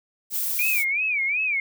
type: noise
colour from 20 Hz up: violet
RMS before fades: -26 dBFS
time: 0.3-0.85 s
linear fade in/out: 50 ms
type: tone with vibrato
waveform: sine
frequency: 2349 Hz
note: D7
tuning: in tune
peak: -21 dBFS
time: 0.59-1.6 s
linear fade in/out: 2 ms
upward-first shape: sine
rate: 2.7 Hz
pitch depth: 170 cents each way
effects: none